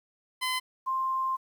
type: tone pair in turn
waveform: 15% pulse / sine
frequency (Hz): 1022 / 1051.9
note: C6 / C6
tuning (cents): -41 / +9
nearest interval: unison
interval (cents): 50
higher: second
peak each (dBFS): -21 / -26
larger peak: first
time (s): 0.41-0.6 / 0.86-1.37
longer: second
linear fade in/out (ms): 20
effects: 10-bit